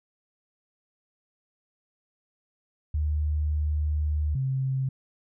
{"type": "tone pair in turn", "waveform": "sine", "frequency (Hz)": [75.5, 132.75], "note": ["D2", "C3"], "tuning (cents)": [48, 25], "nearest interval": "minor seventh", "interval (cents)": 977, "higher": "second", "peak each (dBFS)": [-23, -24], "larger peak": "first", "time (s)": [[2.94, 4.35], [4.35, 4.89]], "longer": "first", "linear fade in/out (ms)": 5, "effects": []}